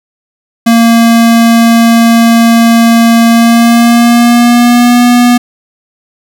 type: tone with pitch glide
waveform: square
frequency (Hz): 230.8 to 243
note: A#3 to B3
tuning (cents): -17 to -28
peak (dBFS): -3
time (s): 0.66-5.38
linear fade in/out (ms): 10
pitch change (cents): +89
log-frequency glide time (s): 3.28-5.03
effects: none